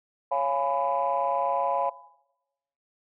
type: chord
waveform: sine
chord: C# dominant seventh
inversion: none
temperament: just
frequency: 554.4 / 693 / 831.5 / 997.9 Hz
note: C#5 / E#5 / G#5 / B5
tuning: 0 / -14 / +2 / +18 cents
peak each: -28 dBFS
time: 0.31-1.9 s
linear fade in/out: 10 ms
effects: noise-tail reverb RT60 0.9 s tail -19 dB re dry + tanh soft clip ceiling -15 dBFS